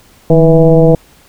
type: tone with frequency modulation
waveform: sine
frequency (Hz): 323.2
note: E4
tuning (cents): -34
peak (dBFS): -3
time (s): 0.3-0.95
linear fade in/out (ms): 2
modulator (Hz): 166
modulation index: 1.8
effects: pink hiss -45 dBFS RMS until 1.28 s